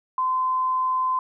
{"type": "tone", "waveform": "sine", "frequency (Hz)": 1029, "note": "C6", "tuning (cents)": -29, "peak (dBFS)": -20, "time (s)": [0.18, 1.19], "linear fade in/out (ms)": 2, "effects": []}